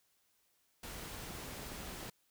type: noise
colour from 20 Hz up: pink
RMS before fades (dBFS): -46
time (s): 0.83-2.1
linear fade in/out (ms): 5
type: clicks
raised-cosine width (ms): 2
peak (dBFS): -37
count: 10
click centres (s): 1.307 / 1.351 / 1.386 / 1.595 / 1.631 / 1.72 / 1.803 / 1.847 / 2.029 / 2.09
effects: white hiss -75 dBFS RMS until 2.3 s